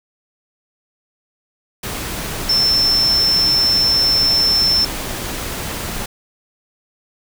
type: tone in noise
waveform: sine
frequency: 5340 Hz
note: E8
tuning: 22 cents sharp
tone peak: -12 dBFS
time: 2.49-4.85 s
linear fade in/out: 5 ms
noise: pink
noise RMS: -25 dBFS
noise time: 1.83-6.06 s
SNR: +10 dB
effects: none